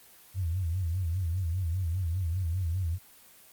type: tone with vibrato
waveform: sine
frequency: 87.9 Hz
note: F2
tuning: 12 cents sharp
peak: -27 dBFS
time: 0.34-2.99 s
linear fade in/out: 50 ms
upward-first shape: sine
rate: 5 Hz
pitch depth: 150 cents each way
effects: white hiss -55 dBFS RMS until 3.52 s + Opus 24 kbps